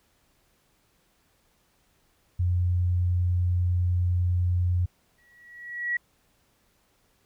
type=tone; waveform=sine; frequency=89 Hz; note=F2; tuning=33 cents sharp; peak=-21 dBFS; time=2.39-4.86 s; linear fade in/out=10 ms
type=tone with exponential growth; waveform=sine; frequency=1925 Hz; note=B6; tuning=45 cents flat; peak=-22 dBFS; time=5.18-5.97 s; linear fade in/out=5 ms; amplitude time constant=170 ms
effects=pink hiss -67 dBFS RMS until 7.25 s

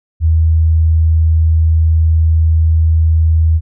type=tone; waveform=sine; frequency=80.4 Hz; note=E2; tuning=43 cents flat; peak=-7 dBFS; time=0.2-3.61 s; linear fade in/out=50 ms; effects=none

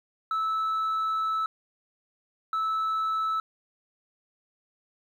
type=tone pair in turn; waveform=sine; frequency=1308 / 1308 Hz; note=E6 / E6; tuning=-14 / -14 cents; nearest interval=unison; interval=0 cents; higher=neither; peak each=-22 dBFS; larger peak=neither; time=0.31-1.46 / 2.53-3.4 s; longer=first; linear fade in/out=2 ms; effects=tanh soft clip ceiling -24 dBFS + 10-bit

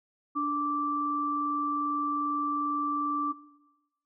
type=tone pair together; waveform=sine; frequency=292.5 / 1170 Hz; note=D4 / D6; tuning=-7 / -7 cents; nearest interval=2 octaves; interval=2400 cents; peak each=-31 / -28 dBFS; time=0.35-3.33 s; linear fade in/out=20 ms; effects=noise-tail reverb RT60 1.0 s tail -17 dB re dry

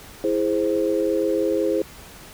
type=chord; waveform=sine; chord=E augmented; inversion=none; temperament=equal; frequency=329.6 / 415.3 / 523.3 Hz; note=E4 / G#4 / B#4; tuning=0 / 0 / 0 cents; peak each=-23 dBFS; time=0.24-1.82 s; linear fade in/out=2 ms; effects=pink hiss -43 dBFS RMS until 2.33 s

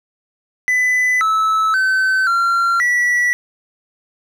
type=tone with pitch steps; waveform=triangle; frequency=2000 / 1304 / 1531 / 1375 / 1949 Hz; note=B6 / E6 / G6 / F6 / B6; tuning=+21 / -19 / -41 / -27 / -23 cents; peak=-11 dBFS; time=0.68-3.33 s; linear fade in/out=0 ms; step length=530 ms; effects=none

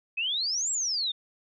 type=exponential two-way sweep; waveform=sine; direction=up then down; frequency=2502 to 7740 to 3538 Hz; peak=-26 dBFS; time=0.17-1.12 s; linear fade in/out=10 ms; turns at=0.71 s; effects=none

